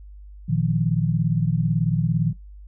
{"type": "chord", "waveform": "sine", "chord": "Bb suspended fourth", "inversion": "none", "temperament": "equal with one note detuned", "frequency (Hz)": [116.54, 155.56, 173.41], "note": ["Bb2", "Eb3", "F3"], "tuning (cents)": [0, 0, -12], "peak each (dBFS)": [-24, -21, -24], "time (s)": [0.48, 2.33], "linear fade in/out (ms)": 20, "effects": ["noise-tail reverb RT60 0.2 s tail -24 dB re dry", "added 50 Hz sine -39 dBFS peak until 2.67 s"]}